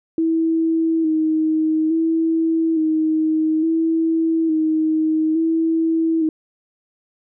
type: tone with vibrato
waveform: sine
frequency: 320 Hz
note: D#4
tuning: 49 cents sharp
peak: -15 dBFS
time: 0.18-6.29 s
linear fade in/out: 2 ms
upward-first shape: square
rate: 0.58 Hz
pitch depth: 30 cents each way
effects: none